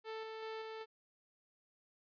sawtooth tone with tremolo, 441.8 Hz, A4, 7 cents sharp, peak -38 dBFS, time 0.04-0.86 s, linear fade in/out 50 ms, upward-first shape square, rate 2.6 Hz, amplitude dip 25%, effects resampled to 11025 Hz

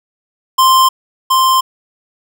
square tone with echo, 1046.5 Hz, C6, in tune, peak -7 dBFS, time 0.58-0.89 s, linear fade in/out 10 ms, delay 720 ms, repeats 1, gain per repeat -2 dB, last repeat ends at 1.61 s, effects none

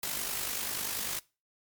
white noise with amplitude modulation, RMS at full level -32 dBFS, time 0.03-1.19 s, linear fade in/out 2 ms, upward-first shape sine, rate 50.2 Hz, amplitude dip 50%, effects noise-tail reverb RT60 0.3 s tail -22 dB re dry + MP3 96 kbps

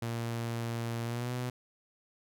sawtooth tone with pitch glide, 116.54 to 124.19 Hz, A#2 to B2, 0 to +10 cents, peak -29 dBFS, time 0.02-1.5 s, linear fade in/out 5 ms, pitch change +110 cents, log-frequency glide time 1.05-1.33 s, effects none

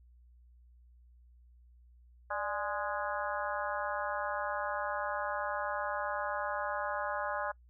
harmonic tone with a mistuned harmonic, 207.7 Hz, G#3, in tune, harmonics 3 / 4 / 5 / 6 / 7 / 8, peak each -38 / -39 / -40 / -41 / -41 / -42 dBFS, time 2.3-7.52 s, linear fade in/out 10 ms, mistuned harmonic 3, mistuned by -91 cents, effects noise-tail reverb RT60 0.1 s tail -23 dB re dry + added 60 Hz sine -57 dBFS peak until 7.69 s

